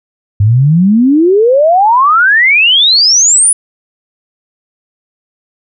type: exponential sweep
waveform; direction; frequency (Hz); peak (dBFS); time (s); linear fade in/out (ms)
sine; up; 98 to 10060; -4; 0.4-3.53; 5
effects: none